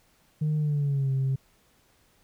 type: tone with pitch glide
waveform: sine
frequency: 152.8 to 133.79 Hz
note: D#3 to C3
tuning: -31 to +39 cents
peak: -21 dBFS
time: 0.41-1.36 s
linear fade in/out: 10 ms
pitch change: -230 cents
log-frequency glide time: 0.57-1.11 s
effects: tanh soft clip ceiling -21 dBFS + pink hiss -64 dBFS RMS until 2.23 s